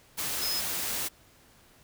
sine tone in noise, 5110 Hz, D#8, 45 cents sharp, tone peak -30 dBFS, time 0.41-0.61 s, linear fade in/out 20 ms, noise white, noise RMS -32 dBFS, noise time 0.17-1.09 s, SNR -1 dB, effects pink hiss -59 dBFS RMS until 1.83 s

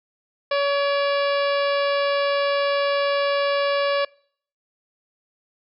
harmonic tone with a mistuned harmonic, 565 Hz, C#5, 33 cents sharp, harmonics 1 / 2 / 3 / 4 / 5 / 6 / 7 / 8 / 9, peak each -20 / -26 / -30 / -32 / -34 / -36 / -37 / -38 / -39 dBFS, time 0.51-4.05 s, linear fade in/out 5 ms, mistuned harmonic 4, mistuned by +61 cents, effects noise-tail reverb RT60 0.6 s tail -26 dB re dry

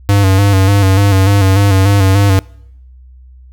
square tone with vibrato, 98 Hz, G2, in tune, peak -7 dBFS, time 0.09-2.39 s, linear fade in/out 0 ms, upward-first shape square, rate 3.4 Hz, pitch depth 44 cents each way, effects noise-tail reverb RT60 0.8 s tail -26 dB re dry + added 63 Hz sine -35 dBFS peak until 3.52 s

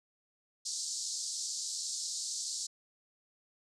white band-pass noise, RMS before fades -38 dBFS, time 0.65-2.67 s, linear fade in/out 10 ms, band 4200 to 8100 Hz, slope 48 dB/octave, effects none

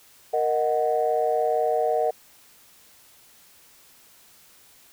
sine chord, D# minor, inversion second, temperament equal, 466.2 / 622.3 / 740 Hz, A#4 / D#5 / F#5, 0 / 0 / 0 cents, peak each -24 dBFS, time 0.33-2.11 s, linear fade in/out 10 ms, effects tanh soft clip ceiling -11 dBFS + white hiss -54 dBFS RMS until 4.92 s

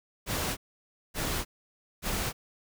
pink noise bursts, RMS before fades -31 dBFS, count 3, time 0.26-2.33 s, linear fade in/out 50 ms, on 310 ms, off 570 ms, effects none

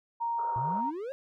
sine tone, 932.3 Hz, A#5, in tune, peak -28 dBFS, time 0.2-0.91 s, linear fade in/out 20 ms
white band-pass noise, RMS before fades -44 dBFS, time 0.38-0.81 s, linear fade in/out 5 ms, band 380 to 1400 Hz, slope 96 dB/octave
triangle exponential sweep, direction up, 112.2 to 562 Hz, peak -32 dBFS, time 0.56-1.12 s, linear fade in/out 0 ms
effects none

